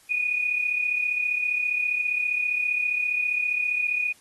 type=tone pair together; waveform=sine; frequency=2435 / 2470 Hz; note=D#7 / D#7; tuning=-38 / -13 cents; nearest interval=unison; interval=25 cents; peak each=-30 / -23 dBFS; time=0.09-4.13 s; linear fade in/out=20 ms; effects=white hiss -56 dBFS RMS until 4.2 s + AAC 32 kbps